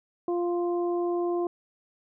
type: harmonic tone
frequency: 348.8 Hz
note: F4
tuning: 2 cents flat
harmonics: 1 / 2 / 3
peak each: -25 / -34 / -39 dBFS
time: 0.28-1.47 s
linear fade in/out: 2 ms
effects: none